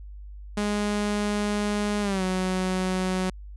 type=tone with pitch glide; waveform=sawtooth; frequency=207.2 to 185.66 Hz; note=G#3 to F#3; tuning=-4 to +6 cents; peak=-20 dBFS; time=0.57-3.3 s; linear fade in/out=5 ms; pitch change=-190 cents; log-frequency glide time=2.01-2.23 s; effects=added 50 Hz sine -38 dBFS peak until 3.56 s + resampled to 24000 Hz

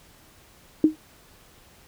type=tone with exponential decay; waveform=sine; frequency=310.9 Hz; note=D#4; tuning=1 cent flat; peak=-9 dBFS; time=0.84-0.96 s; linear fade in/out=2 ms; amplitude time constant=26 ms; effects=pink hiss -54 dBFS RMS until 1.87 s

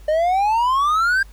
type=exponential sweep; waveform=triangle; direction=up; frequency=601 to 1614 Hz; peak=-13 dBFS; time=0.08-1.23 s; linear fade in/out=5 ms; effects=added 50 Hz sine -39 dBFS peak until 1.32 s + pink hiss -53 dBFS RMS until 1.32 s

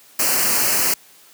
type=band-stop noise; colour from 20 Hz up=white; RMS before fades=-18 dBFS; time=0.19-0.94 s; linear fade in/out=5 ms; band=3000 to 4200 Hz; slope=96 dB/octave; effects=white hiss -49 dBFS RMS until 1.33 s + high-pass 150 Hz 12 dB/octave

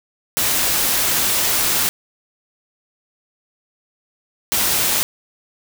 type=noise bursts at uneven times; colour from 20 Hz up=white; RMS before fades=-18 dBFS; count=2; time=0.37-1.89 / 4.52-5.03 s; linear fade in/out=0 ms; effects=none

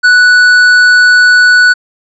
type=tone with hard clipping; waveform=sine; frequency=1480 Hz; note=F#6; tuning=in tune; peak=-4 dBFS; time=0.03-1.74 s; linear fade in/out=20 ms; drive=7 dB; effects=resampled to 22050 Hz

